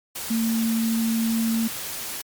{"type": "tone in noise", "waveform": "sine", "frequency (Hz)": 226.6, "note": "A#3", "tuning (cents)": -49, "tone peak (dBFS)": -20, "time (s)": [0.3, 1.68], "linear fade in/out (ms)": 10, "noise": "white", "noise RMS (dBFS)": -32, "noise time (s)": [0.15, 2.22], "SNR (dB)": 9, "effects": ["MP3 96 kbps"]}